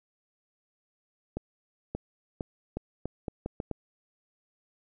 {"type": "accelerating click train", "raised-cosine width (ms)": 2, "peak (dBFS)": -19, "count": 9, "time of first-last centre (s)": [1.37, 3.713], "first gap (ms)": 580, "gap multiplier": 0.79, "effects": []}